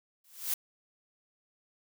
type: noise with exponential growth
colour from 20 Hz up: blue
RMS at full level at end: -27 dBFS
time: 0.24-0.54 s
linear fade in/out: 5 ms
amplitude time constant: 65 ms
effects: none